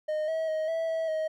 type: tone with pitch steps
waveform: triangle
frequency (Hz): 615 / 643 / 628 / 654 / 649 / 630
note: D#5 / E5 / D#5 / E5 / E5 / D#5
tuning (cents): -20 / -43 / +16 / -14 / -27 / +21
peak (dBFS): -25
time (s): 0.08-1.28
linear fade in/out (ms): 10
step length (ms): 200
effects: none